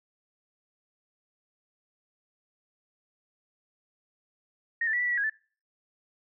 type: tone with pitch steps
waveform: sine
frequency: 1859 / 1769 / 1945 / 1965 / 1952 / 1931 / 1646 / 1752 Hz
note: A#6 / A6 / B6 / B6 / B6 / B6 / G#6 / A6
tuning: -5 / +9 / -27 / -9 / -21 / -39 / -16 / -8 cents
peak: -25 dBFS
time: 4.81-5.298 s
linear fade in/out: 5 ms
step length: 61 ms
effects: noise-tail reverb RT60 0.4 s tail -23 dB re dry